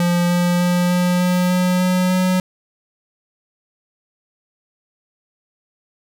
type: tone with pitch steps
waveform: square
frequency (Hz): 174.61 / 175.93 / 177.25 / 178.59 / 179.93 / 181.29 / 182.66 / 184.03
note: F3 / F3 / F3 / F3 / F#3 / F#3 / F#3 / F#3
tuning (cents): 0 / +13 / +26 / +39 / -48 / -35 / -22 / -9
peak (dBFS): -15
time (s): 0-2.4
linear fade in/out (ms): 2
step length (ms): 300
effects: none